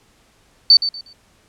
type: tone with echo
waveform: sine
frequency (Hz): 4542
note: C#8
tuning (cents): +41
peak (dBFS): -5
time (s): 0.7-0.77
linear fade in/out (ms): 2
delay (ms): 120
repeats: 3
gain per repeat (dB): -12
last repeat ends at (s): 1.13
effects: pink hiss -56 dBFS RMS until 1.48 s + low-pass 10000 Hz 12 dB/octave